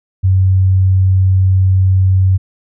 sine tone, 94.3 Hz, F#2, 33 cents sharp, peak -7 dBFS, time 0.23-2.38 s, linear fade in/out 20 ms, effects none

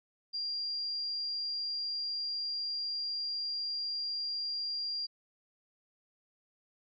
sine tone, 4776 Hz, D8, 28 cents sharp, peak -33 dBFS, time 0.33-5.07 s, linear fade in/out 20 ms, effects none

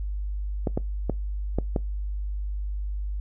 clicks, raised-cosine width 2 ms, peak -11 dBFS, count 5, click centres 0.672 / 0.775 / 1.097 / 1.586 / 1.762 s, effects noise-tail reverb RT60 0.2 s tail -23 dB re dry + added 50 Hz sine -27 dBFS peak until 3.2 s

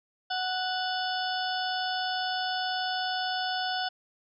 harmonic tone with a mistuned harmonic, 741 Hz, F#5, 2 cents sharp, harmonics 1 / 2 / 4 / 5 / 6 / 7, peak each -31 / -34 / -37 / -38 / -39 / -39 dBFS, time 0.3-3.89 s, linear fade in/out 10 ms, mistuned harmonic 5, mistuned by -99 cents, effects none

